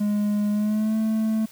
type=tone with pitch glide; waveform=triangle; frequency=207.5 to 219.5 Hz; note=G#3 to A3; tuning=-1 to -4 cents; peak=-18 dBFS; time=0-1.46 s; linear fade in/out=10 ms; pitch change=+97 cents; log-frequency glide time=0.51-0.97 s; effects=white hiss -49 dBFS RMS until 1.51 s